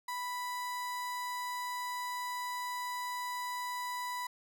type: tone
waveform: 35% pulse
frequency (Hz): 987.8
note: B5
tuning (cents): 0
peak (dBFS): -34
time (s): 0.08-4.27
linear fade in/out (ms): 5
effects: none